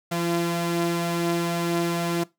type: tone pair together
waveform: sawtooth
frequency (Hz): 170 / 342.1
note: F3 / F4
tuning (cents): -46 / -36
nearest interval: octave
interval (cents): 1210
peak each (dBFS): -22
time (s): 0.11-2.24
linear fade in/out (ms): 10
effects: noise-tail reverb RT60 0.2 s tail -20 dB re dry